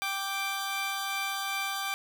15% pulse tone pair together, 784 / 1174.7 Hz, G5 / D6, 0 / 0 cents, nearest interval perfect fifth, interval 700 cents, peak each -27 dBFS, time 0.02-1.94 s, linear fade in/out 0 ms, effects none

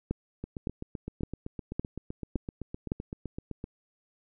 two click trains, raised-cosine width 3 ms, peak -16 / -23 dBFS, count 6 / 26, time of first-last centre 0.11-2.919 / 0.44-3.641 s, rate 1.78 / 7.81 Hz, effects none

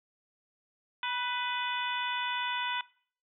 harmonic tone with a mistuned harmonic, 497.5 Hz, B4, 13 cents sharp, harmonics 2 / 3 / 4 / 5 / 6 / 7, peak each -35 / -37 / -40 / -39 / -40 / -39 dBFS, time 1.03-2.81 s, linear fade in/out 2 ms, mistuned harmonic 2, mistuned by -32 cents, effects noise-tail reverb RT60 0.5 s tail -21 dB re dry

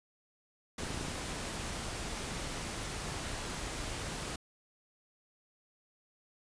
pink noise, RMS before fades -39 dBFS, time 0.78-4.36 s, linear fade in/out 5 ms
clicks, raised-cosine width 3 ms, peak -28 dBFS, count 8, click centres 0.835 / 0.867 / 0.905 / 0.945 / 0.976 / 1.011 / 1.05 / 1.084 s
effects resampled to 22050 Hz

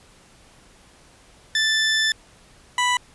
20% pulse tone pair in turn, 1760 / 987.8 Hz, A6 / B5, 0 / 0 cents, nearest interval minor seventh, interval 1000 cents, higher first, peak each -13 dBFS, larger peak neither, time 1.55-2.12 / 2.78-2.97 s, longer first, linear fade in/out 2 ms, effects pink hiss -52 dBFS RMS until 3.14 s + resampled to 24000 Hz

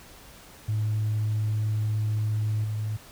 sine tone with level steps, 107.4 Hz, A2, 41 cents flat, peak -22 / -26 dBFS, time 0.68-2.97 s, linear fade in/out 10 ms, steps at 2.64 s, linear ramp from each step 5 ms, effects tanh soft clip ceiling -20 dBFS + pink hiss -49 dBFS RMS until 3.11 s

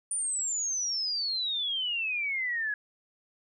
sine exponential sweep, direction down, 9410 to 1661.2 Hz, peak -28 dBFS, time 0.11-2.74 s, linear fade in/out 2 ms, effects none

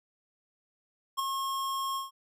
square tone with ADSR envelope, 1080 Hz, C#6, 45 cents flat, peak -26 dBFS, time 1.17-2.11 s, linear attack 24 ms, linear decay 9 ms, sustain -5 dB, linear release 150 ms, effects none

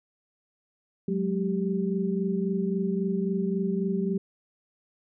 sine tone cluster, 184.8 / 208.5 / 391.3 Hz, F#3 / G#3 / G4, -2 / +7 / -3 cents, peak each -27 / -30 / -30 dBFS, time 1.08-4.18 s, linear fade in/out 5 ms, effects none

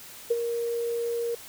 sine tone with ADSR envelope, 469.1 Hz, A#4, 11 cents sharp, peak -18 dBFS, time 0.3-1.35 s, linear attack 11 ms, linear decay 32 ms, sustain -8 dB, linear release 5 ms, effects white hiss -45 dBFS RMS until 1.48 s

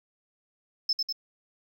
triangle tone with echo, 5250 Hz, E8, 8 cents flat, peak -19 dBFS, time 0.89-0.93 s, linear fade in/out 5 ms, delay 98 ms, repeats 2, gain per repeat -4 dB, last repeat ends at 1.126 s, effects tanh soft clip ceiling -20 dBFS

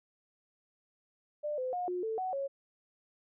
sine tone with pitch steps, 596 / 511 / 718 / 359.5 / 443.4 / 746 / 551 Hz, D5 / C5 / F5 / F#4 / A4 / F#5 / C#5, +25 / -41 / +48 / -50 / +13 / +14 / -11 cents, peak -32 dBFS, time 1.43-2.48 s, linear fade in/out 20 ms, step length 150 ms, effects none

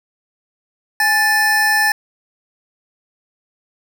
square tone pair together, 830.6 / 1760 Hz, G#5 / A6, 0 / 0 cents, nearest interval octave + minor second, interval 1300 cents, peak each -20 / -14 dBFS, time 1-1.92 s, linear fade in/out 2 ms, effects none

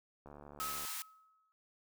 click train, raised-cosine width 1 ms, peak -38 dBFS, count 44, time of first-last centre 0.26-0.85 s, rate 72.9 Hz
white high-pass noise, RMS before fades -42 dBFS, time 0.6-1.02 s, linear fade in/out 0 ms, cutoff 840 Hz, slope 48 dB/octave
sine tone with exponential decay, 1284 Hz, E6, 46 cents flat, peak -37 dBFS, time 0.6-1.52 s, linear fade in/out 0 ms, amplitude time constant 200 ms
effects noise-tail reverb RT60 0.6 s tail -26 dB re dry

